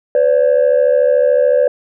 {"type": "tone pair together", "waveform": "sine", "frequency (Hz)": [503, 576.7], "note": ["B4", "D5"], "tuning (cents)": [32, -32], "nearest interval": "major second", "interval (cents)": 236, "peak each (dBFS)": -10, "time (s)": [0.15, 1.68], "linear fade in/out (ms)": 2, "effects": ["tanh soft clip ceiling -5 dBFS"]}